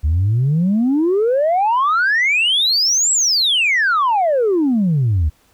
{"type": "exponential two-way sweep", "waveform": "sine", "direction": "up then down", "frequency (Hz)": [71.1, 7840, 71.1], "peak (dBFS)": -11, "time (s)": [0.03, 5.3], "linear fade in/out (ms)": 20, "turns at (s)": 3.12, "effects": ["tanh soft clip ceiling -10 dBFS", "pink hiss -56 dBFS RMS until 5.53 s"]}